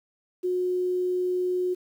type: tone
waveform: sine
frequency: 363.1 Hz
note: F#4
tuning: 33 cents flat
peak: -23 dBFS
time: 0.43-1.75 s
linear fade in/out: 20 ms
effects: 9-bit